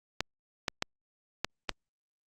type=clicks; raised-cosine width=0.2 ms; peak=-11 dBFS; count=5; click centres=0.206 / 0.682 / 0.824 / 1.446 / 1.693 s; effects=Opus 48 kbps